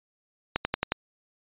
click train, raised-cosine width 0.3 ms, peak -8 dBFS, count 5, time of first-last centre 0.56-0.92 s, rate 11.1 Hz, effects resampled to 8000 Hz

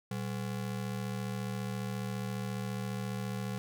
square ring-modulated tone, 155.56 Hz, D#3, in tune, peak -32 dBFS, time 0.11-3.58 s, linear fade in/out 0 ms, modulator 37.3 Hz, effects none

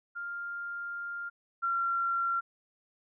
sine tone pair in turn, 1399 / 1371.8 Hz, F6 / F6, +3 / -31 cents, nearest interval unison, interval 34 cents, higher first, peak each -35 / -27 dBFS, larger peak second, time 0.15-1.3 / 1.62-2.41 s, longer first, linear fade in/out 20 ms, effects none

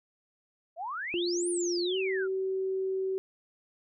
sine exponential two-way sweep, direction up then down, 624 to 9770 to 1329 Hz, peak -33 dBFS, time 0.76-2.28 s, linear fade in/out 50 ms, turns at 1.49 s
sine tone with pitch glide, 349.2 to 380.8 Hz, F4 to F#4, 0 to +50 cents, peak -28 dBFS, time 1.14-3.18 s, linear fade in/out 0 ms, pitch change +150 cents, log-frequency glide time 1.83-1.97 s
effects none

